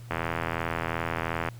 click train, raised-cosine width 0.5 ms, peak -13 dBFS, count 115, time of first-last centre 0.11-1.487 s, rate 82.8 Hz, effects added 118 Hz sine -41 dBFS peak until 1.59 s + pink hiss -55 dBFS RMS until 1.59 s

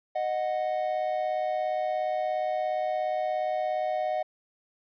triangle tone pair together, 619 / 736.1 Hz, D#5 / F#5, -9 / -9 cents, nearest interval minor third, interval 300 cents, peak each -27 dBFS, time 0.15-4.23 s, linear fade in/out 10 ms, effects resampled to 11025 Hz

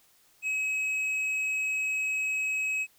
sine tone with tanh clipping, 2555 Hz, D#7, 45 cents sharp, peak -28 dBFS, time 0.42-2.87 s, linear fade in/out 50 ms, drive 6 dB, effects white hiss -63 dBFS RMS until 2.98 s

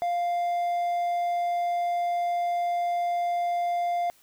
triangle tone, 698.5 Hz, F5, in tune, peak -22 dBFS, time 0.02-4.1 s, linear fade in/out 0 ms, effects white hiss -60 dBFS RMS until 4.22 s

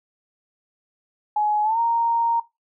sine tone with pitch glide, 842 to 928.9 Hz, G#5 to A#5, +24 to -6 cents, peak -18 dBFS, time 1.36-2.4 s, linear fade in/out 5 ms, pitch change +170 cents, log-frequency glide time 1.63-1.79 s, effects noise-tail reverb RT60 0.2 s tail -18 dB re dry

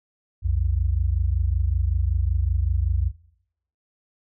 sine tone pair together, 61.2 / 86.5 Hz, B1 / F2, -15 / -16 cents, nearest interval tritone, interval 599 cents, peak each -22 dBFS, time 0.42-3.12 s, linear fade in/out 50 ms, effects noise-tail reverb RT60 0.7 s tail -17 dB re dry

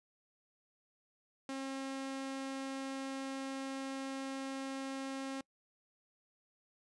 sawtooth tone, 269.3 Hz, C#4, 50 cents flat, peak -35 dBFS, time 1.49-5.41 s, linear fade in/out 2 ms, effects noise-tail reverb RT60 0.1 s tail -25 dB re dry + resampled to 22050 Hz

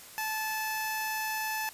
10% pulse tone with notch filter, 870 Hz, A5, 20 cents flat, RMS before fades -33 dBFS, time 0.18-1.69 s, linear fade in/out 0 ms, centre 3800 Hz, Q 1.1, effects white hiss -49 dBFS RMS until 1.73 s + resampled to 32000 Hz

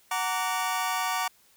sawtooth chord, Gb augmented, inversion none, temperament just, 740 / 925 / 1156.2 Hz, Gb5 / Bb5 / D6, 0 / -14 / -27 cents, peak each -27 dBFS, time 0.11-1.28 s, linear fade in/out 5 ms, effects white hiss -61 dBFS RMS until 1.56 s

